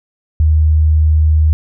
sine tone, 77.6 Hz, D#2, 4 cents flat, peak -7 dBFS, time 0.4-1.53 s, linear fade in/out 0 ms, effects none

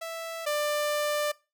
sawtooth tone pair in turn, 659.3 / 593.3 Hz, E5 / D5, 0 / +18 cents, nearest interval major second, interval 182 cents, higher first, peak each -30 / -22 dBFS, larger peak second, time 0.01-0.46 / 0.46-1.32 s, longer second, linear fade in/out 10 ms, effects noise-tail reverb RT60 0.3 s tail -23 dB re dry

